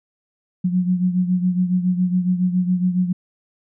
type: beating tone pair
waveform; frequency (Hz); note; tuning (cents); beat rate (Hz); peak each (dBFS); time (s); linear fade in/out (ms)
sine; 180 / 187.2; F#3 / F#3; -47 / +20; 7.2; -17 / -23; 0.64-3.13; 10
effects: none